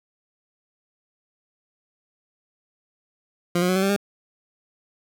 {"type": "tone with pitch steps", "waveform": "20% pulse", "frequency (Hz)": [174.61, 179.73, 184.99, 190.41, 195.99, 201.7], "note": ["F3", "F3", "F#3", "F#3", "G3", "G3"], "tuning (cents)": [0, 50, 0, 50, 0, 50], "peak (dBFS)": -14, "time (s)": [3.55, 3.964], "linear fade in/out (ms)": 5, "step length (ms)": 69, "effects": []}